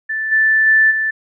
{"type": "tone with level steps", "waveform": "sine", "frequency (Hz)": 1760, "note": "A6", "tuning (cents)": 0, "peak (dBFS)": [-18, -10, -8, -15], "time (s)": [0.09, 1.11], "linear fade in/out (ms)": 10, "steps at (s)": [0.31, 0.66, 0.9], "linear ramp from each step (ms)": 20, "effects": []}